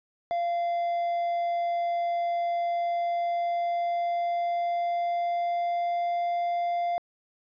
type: tone with pitch glide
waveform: triangle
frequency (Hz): 690 to 695.2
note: F5 to F5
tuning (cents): -21 to -8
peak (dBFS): -23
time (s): 0.31-6.98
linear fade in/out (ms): 0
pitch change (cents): +13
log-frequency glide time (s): 2.57-6.31
effects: resampled to 11025 Hz